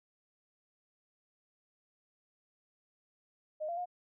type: tone with pitch steps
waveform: sine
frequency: 616 / 686 / 714 Hz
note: D#5 / F5 / F5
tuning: -17 / -31 / +38 cents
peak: -34 dBFS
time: 3.6-3.858 s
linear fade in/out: 20 ms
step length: 86 ms
effects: none